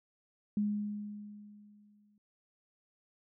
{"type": "tone with exponential decay", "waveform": "sine", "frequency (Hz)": 207.6, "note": "G#3", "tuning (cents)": 0, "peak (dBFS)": -27, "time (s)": [0.57, 2.18], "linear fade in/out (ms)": 2, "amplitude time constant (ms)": 350, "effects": []}